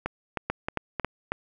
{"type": "two click trains", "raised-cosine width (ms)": 0.5, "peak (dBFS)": [-11, -13], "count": [4, 4], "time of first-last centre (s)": [[0.5, 1.32], [0.06, 0.998]], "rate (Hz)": [3.66, 3.2], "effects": []}